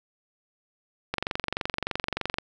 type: click train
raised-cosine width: 0.3 ms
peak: -11 dBFS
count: 30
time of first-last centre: 1.14-2.385 s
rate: 23.3 Hz
effects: none